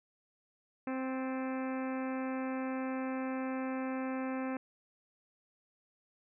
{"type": "harmonic tone with a mistuned harmonic", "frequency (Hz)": 261.6, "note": "C4", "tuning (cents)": 0, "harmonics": [1, 2, 3, 4, 5, 6, 7, 8, 9, 10], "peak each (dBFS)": [-35, -41, -45, -47, -49, -51, -52, -53, -54, -55], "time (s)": [0.87, 4.57], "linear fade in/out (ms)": 2, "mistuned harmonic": 7, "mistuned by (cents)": -48, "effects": []}